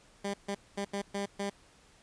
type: tone bursts at uneven times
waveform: 15% pulse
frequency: 200 Hz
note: G3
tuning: 35 cents sharp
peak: -26 dBFS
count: 6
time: 0.24-0.34 / 0.48-0.55 / 0.77-0.85 / 0.93-1.02 / 1.14-1.26 / 1.39-1.5 s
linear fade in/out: 10 ms
effects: pink hiss -61 dBFS RMS until 2.02 s + resampled to 22050 Hz